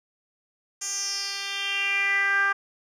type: tone with band-pass filter sweep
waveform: 10% pulse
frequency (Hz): 396.5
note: G4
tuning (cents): +20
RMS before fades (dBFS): -26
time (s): 0.81-2.53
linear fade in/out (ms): 10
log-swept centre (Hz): 7200 to 1400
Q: 5
effects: none